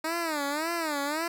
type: tone with vibrato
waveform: 10% pulse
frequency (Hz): 310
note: D#4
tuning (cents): -6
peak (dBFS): -20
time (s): 0.04-1.28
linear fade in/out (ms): 5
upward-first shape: sine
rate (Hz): 1.8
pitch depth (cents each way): 170
effects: none